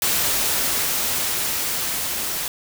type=noise with level ramp; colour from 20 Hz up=white; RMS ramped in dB=-20 to -26 dBFS; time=0.02-2.48 s; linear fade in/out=2 ms; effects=none